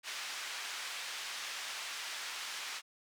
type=band-pass noise; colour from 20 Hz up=pink; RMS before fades=-42 dBFS; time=0.03-2.82 s; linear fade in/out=50 ms; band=1500 to 6400 Hz; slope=12 dB/octave; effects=none